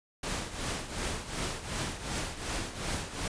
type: noise with tremolo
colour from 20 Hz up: pink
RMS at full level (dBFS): -32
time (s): 0.23-3.28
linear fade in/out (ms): 5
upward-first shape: triangle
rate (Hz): 2.7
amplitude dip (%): 75
effects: resampled to 22050 Hz

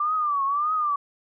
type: tone with vibrato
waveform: sine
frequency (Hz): 1174.7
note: D6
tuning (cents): 0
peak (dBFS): -21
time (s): 0-0.96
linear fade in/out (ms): 5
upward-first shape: triangle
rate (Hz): 1.7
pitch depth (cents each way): 140
effects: none

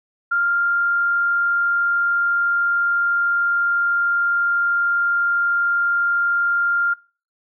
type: tone with frequency modulation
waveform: sine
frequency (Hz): 1396.9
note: F6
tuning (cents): 0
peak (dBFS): -16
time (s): 0.31-6.94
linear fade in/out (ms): 10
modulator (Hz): 39.9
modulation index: 0.22
effects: noise-tail reverb RT60 0.4 s tail -24 dB re dry

